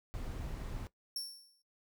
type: noise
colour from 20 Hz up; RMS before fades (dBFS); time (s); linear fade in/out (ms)
brown; -41; 0.14-0.87; 0
type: tone with exponential decay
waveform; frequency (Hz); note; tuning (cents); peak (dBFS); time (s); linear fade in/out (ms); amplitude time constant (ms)
sawtooth; 5450; F8; -43; -32; 1.16-1.62; 2; 100
effects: noise-tail reverb RT60 0.1 s tail -17 dB re dry